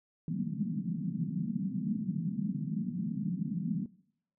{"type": "band-pass noise", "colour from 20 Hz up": "pink", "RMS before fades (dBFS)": -34, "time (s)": [0.28, 3.86], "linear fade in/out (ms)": 2, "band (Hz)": [160, 230], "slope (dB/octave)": 48, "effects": ["noise-tail reverb RT60 0.7 s tail -22 dB re dry"]}